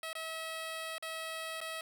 10% pulse tone with dropouts, 645 Hz, E5, 38 cents flat, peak -30 dBFS, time 0.03-1.81 s, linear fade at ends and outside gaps 2 ms, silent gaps 0.131-0.152 / 0.982-1.025 / 1.605-1.613 s, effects none

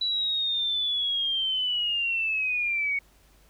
sine linear sweep, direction down, 3951 to 2217 Hz, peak -24 dBFS, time 0.01-2.99 s, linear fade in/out 5 ms, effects added 49 Hz sine -58 dBFS peak until 3.49 s + pink hiss -61 dBFS RMS until 3.49 s

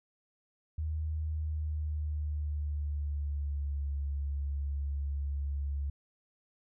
sine tone with pitch glide, 77.78 to 70.51 Hz, D#2 to C#2, 0 to +30 cents, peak -31 dBFS, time 0.78-5.9 s, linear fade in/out 5 ms, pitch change -170 cents, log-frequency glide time 1.29-3.9 s, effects none

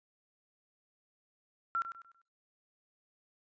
sine tone with echo, 1360 Hz, F6, 46 cents flat, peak -29 dBFS, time 1.75-1.82 s, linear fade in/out 0 ms, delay 99 ms, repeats 4, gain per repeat -9 dB, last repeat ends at 2.216 s, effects noise-tail reverb RT60 0.5 s tail -26 dB re dry + resampled to 16000 Hz

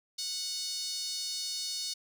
5% pulse tone with high-pass filter, 736 Hz, F#5, 9 cents flat, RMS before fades -36 dBFS, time 0.18-1.94 s, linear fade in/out 10 ms, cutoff 4300 Hz, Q 3.5, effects none

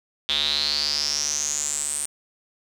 square tone with band-pass filter sweep, 73.42 Hz, D2, in tune, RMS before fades -25 dBFS, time 0.29-2.06 s, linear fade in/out 0 ms, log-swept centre 3500 to 8900 Hz, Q 9.9, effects none

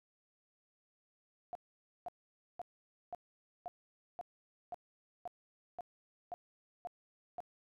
sine tone bursts, 708 Hz, F5, 23 cents sharp, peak -39 dBFS, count 12, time 1.53-7.404 s, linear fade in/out 0 ms, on 22 ms, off 510 ms, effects none

